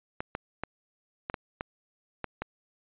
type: clicks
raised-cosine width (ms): 0.5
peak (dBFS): -17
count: 8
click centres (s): 0.205 / 0.351 / 0.636 / 1.299 / 1.342 / 1.609 / 2.243 / 2.42
effects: resampled to 8000 Hz